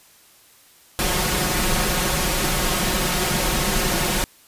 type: noise with comb filter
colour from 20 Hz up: pink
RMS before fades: -21 dBFS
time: 0.99-4.24 s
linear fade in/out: 0 ms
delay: 5.5 ms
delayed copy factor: +0.7
effects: white hiss -52 dBFS RMS until 4.47 s + resampled to 32000 Hz